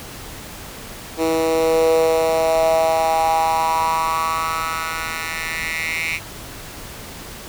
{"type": "tone with high-pass filter sweep", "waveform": "10% pulse", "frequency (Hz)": 161.9, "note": "E3", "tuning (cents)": -31, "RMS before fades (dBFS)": -19, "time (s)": [1.17, 6.2], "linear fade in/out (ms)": 50, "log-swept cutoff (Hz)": [370, 2300], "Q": 5.5, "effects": ["pink hiss -35 dBFS RMS until 7.48 s"]}